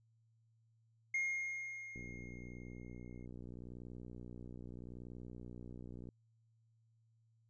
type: tone with exponential decay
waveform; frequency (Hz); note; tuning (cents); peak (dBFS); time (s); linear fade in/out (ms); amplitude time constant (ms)
triangle; 2137; C7; +36; -31; 1.14-3.26; 5; 460
type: click train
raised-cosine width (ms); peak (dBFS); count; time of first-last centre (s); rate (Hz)
3; -38; 252; 1.96-6.088; 60.8
effects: added 113 Hz sine -70 dBFS peak until 7.49 s + resampled to 22050 Hz